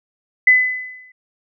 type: tone with exponential decay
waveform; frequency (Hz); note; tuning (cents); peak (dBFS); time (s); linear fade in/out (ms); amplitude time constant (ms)
sine; 2011; B6; +31; -5; 0.47-1.12; 5; 140
effects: none